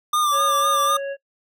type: tone with vibrato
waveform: square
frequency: 1195 Hz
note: D6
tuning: 30 cents sharp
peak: -18 dBFS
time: 0.13-0.97 s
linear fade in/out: 5 ms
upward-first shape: sine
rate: 4 Hz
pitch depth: 41 cents each way
type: harmonic tone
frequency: 554.4 Hz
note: C#5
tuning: in tune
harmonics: 1 / 3 / 5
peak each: -25 / -35 / -42 dBFS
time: 0.31-1.17 s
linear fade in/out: 50 ms
effects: noise-tail reverb RT60 0.1 s tail -22 dB re dry